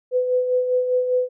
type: tone with tremolo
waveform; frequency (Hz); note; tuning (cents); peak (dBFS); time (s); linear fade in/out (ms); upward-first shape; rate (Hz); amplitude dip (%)
sine; 502; B4; +28; -15; 0.11-1.29; 50; sine; 5; 50
effects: none

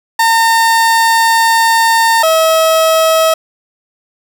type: tone pair in turn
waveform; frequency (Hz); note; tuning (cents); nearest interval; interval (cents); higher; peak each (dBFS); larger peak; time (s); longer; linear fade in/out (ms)
30% pulse; 910 / 643.5; A#5 / E5; -42 / -42; tritone; 600; first; -5; neither; 0.19-2.23 / 2.23-3.34; first; 5
effects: none

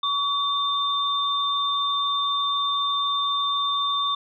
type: tone pair together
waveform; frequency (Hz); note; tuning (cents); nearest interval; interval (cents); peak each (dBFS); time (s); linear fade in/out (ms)
sine; 1133 / 3594; C#6 / A7; +37 / +36; octave + minor sixth; 1999; -24; 0.03-4.15; 5
effects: none

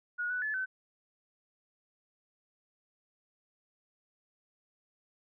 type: tone with pitch steps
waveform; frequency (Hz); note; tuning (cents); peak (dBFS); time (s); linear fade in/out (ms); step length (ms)
sine; 1449 / 1486 / 1726 / 1524; F#6 / F#6 / A6 / G6; -37 / +7 / -34 / -49; -31; 0.18-0.66; 20; 120
effects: none

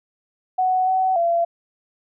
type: tone with pitch steps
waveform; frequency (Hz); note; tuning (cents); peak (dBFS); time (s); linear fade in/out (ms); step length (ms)
sine; 743 / 753 / 681; F#5 / F#5 / F5; +7 / +30 / -44; -16; 0.58-1.45; 10; 290
effects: none

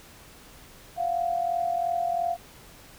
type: tone pair together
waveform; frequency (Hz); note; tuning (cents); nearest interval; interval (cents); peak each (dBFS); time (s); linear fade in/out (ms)
sine; 690.1 / 733; F5 / F#5; -21 / -16; minor second; 105; -25 / -30; 0.96-2.37; 50
effects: pink hiss -50 dBFS RMS until 2.98 s

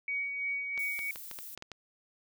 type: tone with tremolo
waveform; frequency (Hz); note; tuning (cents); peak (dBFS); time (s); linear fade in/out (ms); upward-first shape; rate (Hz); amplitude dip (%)
sine; 2252; C#7; +27; -30; 0.08-1.11; 2; sine; 3; 40
type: clicks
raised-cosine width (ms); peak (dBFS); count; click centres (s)
0.2; -25; 8; 0.777 / 0.991 / 1.159 / 1.313 / 1.388 / 1.576 / 1.624 / 1.717
type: noise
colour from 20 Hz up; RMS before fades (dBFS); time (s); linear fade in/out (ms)
violet; -45; 0.79-1.55; 2
effects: none

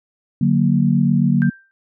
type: chord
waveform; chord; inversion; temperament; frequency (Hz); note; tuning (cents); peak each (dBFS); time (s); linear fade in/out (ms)
sine; D augmented; none; equal; 146.83 / 185 / 233.1; D3 / F#3 / A#3; 0 / 0 / 0; -17; 0.41-1.5; 5
type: tone with exponential decay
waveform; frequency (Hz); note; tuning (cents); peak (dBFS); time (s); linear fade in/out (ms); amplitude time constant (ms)
sine; 1574; G6; +7; -22; 1.42-1.71; 0; 62
effects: none

